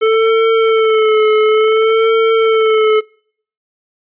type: tone with vibrato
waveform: square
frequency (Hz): 440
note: A4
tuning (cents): 0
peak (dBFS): -9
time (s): 0.01-3.01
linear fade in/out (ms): 20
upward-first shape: sine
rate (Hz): 0.57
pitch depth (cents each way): 38
effects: noise-tail reverb RT60 0.6 s tail -25 dB re dry + resampled to 8000 Hz